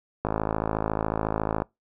click train, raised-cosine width 1 ms, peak -11 dBFS, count 75, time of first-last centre 0.25-1.62 s, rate 54 Hz, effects noise-tail reverb RT60 0.2 s tail -25 dB re dry

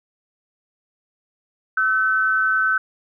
sine tone pair together, 1309 / 1519.1 Hz, E6 / F#6, -13 / +45 cents, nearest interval minor third, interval 258 cents, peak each -22 / -17 dBFS, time 1.77-2.78 s, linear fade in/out 5 ms, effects none

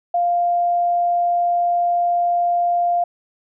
sine tone, 698.5 Hz, F5, in tune, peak -15 dBFS, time 0.14-3.04 s, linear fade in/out 5 ms, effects none

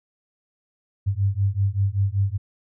sine beating tone pair, 96.4 / 101.6 Hz, G2 / G#2, -28 / -38 cents, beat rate 5.2 Hz, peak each -22 dBFS, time 1.06-2.38 s, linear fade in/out 20 ms, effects none

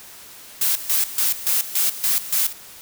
blue noise with tremolo, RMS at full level -19 dBFS, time 0.61-2.53 s, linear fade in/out 5 ms, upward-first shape square, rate 3.5 Hz, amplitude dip 80%, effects white hiss -42 dBFS RMS until 2.81 s

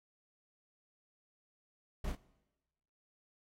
brown noise with echo, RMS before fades -38 dBFS, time 2.04-2.12 s, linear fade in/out 5 ms, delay 33 ms, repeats 1, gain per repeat -4 dB, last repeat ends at 2.153 s, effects noise-tail reverb RT60 1.0 s tail -20 dB re dry + AAC 48 kbps

